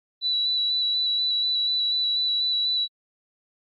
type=tone with vibrato; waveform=sine; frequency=3948 Hz; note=B7; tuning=1 cent flat; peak=-21 dBFS; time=0.21-2.88 s; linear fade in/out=50 ms; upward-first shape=square; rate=4.1 Hz; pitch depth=13 cents each way; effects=AAC 48 kbps